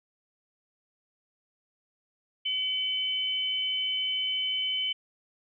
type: tone pair together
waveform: sine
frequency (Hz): 2277 / 3037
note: C#7 / F#7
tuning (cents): +46 / +44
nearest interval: perfect fourth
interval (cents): 498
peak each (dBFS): -36 / -27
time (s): 2.45-4.93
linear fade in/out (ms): 10
effects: none